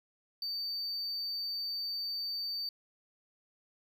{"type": "tone", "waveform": "triangle", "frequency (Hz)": 4594, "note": "D8", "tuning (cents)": -39, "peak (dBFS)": -33, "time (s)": [0.42, 2.69], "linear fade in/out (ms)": 2, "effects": []}